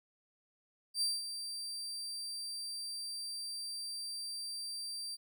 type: tone with ADSR envelope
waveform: 35% pulse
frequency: 4700 Hz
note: D8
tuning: 1 cent sharp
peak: -28 dBFS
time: 0.94-5.17 s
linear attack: 76 ms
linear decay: 200 ms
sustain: -10 dB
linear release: 31 ms
effects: none